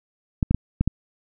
clicks, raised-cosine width 5 ms, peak -7 dBFS, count 5, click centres 0.428 / 0.51 / 0.546 / 0.81 / 0.876 s, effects none

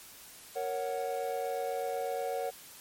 triangle chord, F# major, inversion first, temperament equal, 466.2 / 554.4 / 740 Hz, A#4 / C#5 / F#5, 0 / 0 / 0 cents, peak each -34 dBFS, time 0.55-2.51 s, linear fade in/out 20 ms, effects white hiss -51 dBFS RMS until 2.8 s + MP3 64 kbps

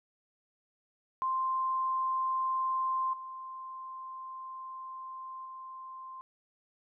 sine tone with level steps, 1046.5 Hz, C6, in tune, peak -28 / -40 / -42 dBFS, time 1.22-6.21 s, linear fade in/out 0 ms, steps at 3.13 / 5.45 s, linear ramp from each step 5 ms, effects none

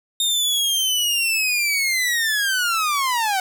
sawtooth linear sweep, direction down, 3682 to 740 Hz, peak -15 dBFS, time 0.2-3.4 s, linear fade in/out 2 ms, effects none

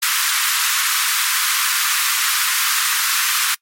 pink high-pass noise, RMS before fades -18 dBFS, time 0.02-3.55 s, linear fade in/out 10 ms, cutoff 1100 Hz, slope 48 dB/octave, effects noise-tail reverb RT60 0.1 s tail -25 dB re dry + MP3 64 kbps

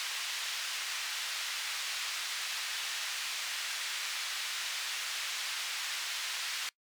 white band-pass noise, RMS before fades -37 dBFS, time 0-6.69 s, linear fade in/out 0 ms, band 1500 to 4500 Hz, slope 12 dB/octave, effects noise-tail reverb RT60 0.1 s tail -23 dB re dry

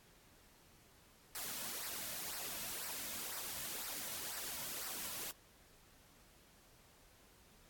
white noise with flanger, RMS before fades -44 dBFS, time 1.35-5.31 s, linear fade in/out 0 ms, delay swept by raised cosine 0.29 to 2.59 ms, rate 2 Hz, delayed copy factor -0.6, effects pink hiss -65 dBFS RMS until 7.69 s + AAC 64 kbps

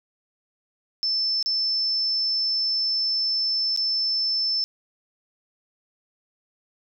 sine tone with dropouts, 5290 Hz, E8, 5 cents sharp, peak -21 dBFS, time 1.03-4.64 s, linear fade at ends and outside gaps 0 ms, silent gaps 1.427-1.46 / 3.763-3.774 s, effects none

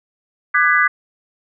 sine chord, G# half-diminished seventh, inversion second, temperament just, 1196.1 / 1495.1 / 1661.2 / 1993.5 Hz, D6 / F#6 / G#6 / B6, +31 / +18 / 0 / +16 cents, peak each -17 dBFS, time 0.54-0.88 s, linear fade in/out 10 ms, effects none

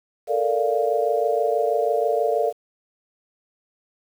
sine chord, Bb major seventh, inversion third, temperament equal with one note detuned, 440 / 466.2 / 587.3 / 696.4 Hz, A4 / Bb4 / D5 / F5, 0 / 0 / 0 / -5 cents, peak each -24 dBFS, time 0.27-2.53 s, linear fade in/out 50 ms, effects 8-bit

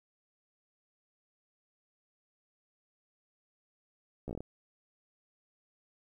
slowing click train, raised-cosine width 2 ms, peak -26 dBFS, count 7, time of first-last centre 4.28-4.406 s, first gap 14 ms, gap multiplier 1.16, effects 11-bit

